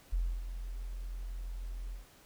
sine tone with ADSR envelope, 43.17 Hz, F1, 19 cents flat, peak -27 dBFS, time 0.12-2.06 s, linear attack 15 ms, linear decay 280 ms, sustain -10 dB, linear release 140 ms, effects pink hiss -60 dBFS RMS until 2.25 s

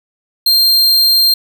45% pulse tone, 4186 Hz, C8, in tune, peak -7 dBFS, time 0.46-1.34 s, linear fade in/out 5 ms, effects none

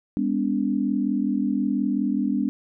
sine tone cluster, 203.6 / 249.1 / 288 Hz, G#3 / B3 / D4, -34 / +15 / -34 cents, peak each -25 dBFS, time 0.17-2.49 s, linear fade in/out 0 ms, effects none

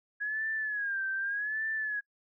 sine tone with vibrato, 1661.2 Hz, G#6, in tune, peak -30 dBFS, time 0.2-2.01 s, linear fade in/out 20 ms, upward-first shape sine, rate 0.84 Hz, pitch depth 110 cents each way, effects noise-tail reverb RT60 0.1 s tail -25 dB re dry

